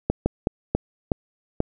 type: slowing click train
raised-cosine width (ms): 2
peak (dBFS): -6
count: 6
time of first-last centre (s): 0.1-1.604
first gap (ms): 160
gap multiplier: 1.32
effects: none